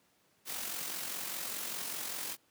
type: noise with amplitude modulation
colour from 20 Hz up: white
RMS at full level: -37 dBFS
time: 0.45-2.37 s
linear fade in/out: 50 ms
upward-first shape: sine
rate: 45 Hz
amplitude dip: 45%
effects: pink hiss -70 dBFS RMS until 2.5 s + high-pass 150 Hz 12 dB/octave